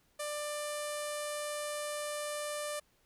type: tone with low-pass filter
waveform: sawtooth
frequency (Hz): 593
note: D5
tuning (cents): +17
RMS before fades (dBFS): -38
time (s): 0.19-2.8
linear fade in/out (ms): 10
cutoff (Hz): 10000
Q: 3.2
effects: pink hiss -71 dBFS RMS until 3.05 s